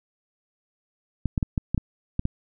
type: clicks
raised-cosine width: 5 ms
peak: -11 dBFS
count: 8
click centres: 1.257 / 1.378 / 1.428 / 1.578 / 1.746 / 1.778 / 2.194 / 2.254 s
effects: none